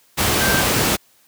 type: tone in noise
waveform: sine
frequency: 1568 Hz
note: G6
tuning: in tune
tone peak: -20 dBFS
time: 0.4-0.62 s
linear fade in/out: 20 ms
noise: pink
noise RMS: -17 dBFS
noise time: 0.17-0.97 s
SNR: -6 dB
effects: white hiss -56 dBFS RMS until 1.27 s + high-pass 80 Hz 12 dB/octave